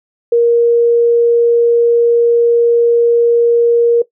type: tone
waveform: sine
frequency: 470.4 Hz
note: A#4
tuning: 16 cents sharp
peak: -6 dBFS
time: 0.32-4.02 s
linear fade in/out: 5 ms
effects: noise-tail reverb RT60 0.1 s tail -17 dB re dry